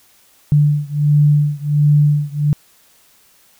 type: beating tone pair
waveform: sine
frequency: 146.83 / 148.23 Hz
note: D3 / D3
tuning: 0 / +16 cents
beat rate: 1.4 Hz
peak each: -13 / -14 dBFS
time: 0.52-2.53 s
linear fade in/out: 0 ms
effects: white hiss -52 dBFS RMS until 3.59 s